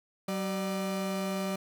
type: tone pair together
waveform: 35% pulse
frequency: 190 / 593.2 Hz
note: F#3 / D5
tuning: +46 / +17 cents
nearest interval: octave + minor sixth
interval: 1971 cents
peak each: -30 / -34 dBFS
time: 0.28-1.56 s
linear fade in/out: 5 ms
effects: none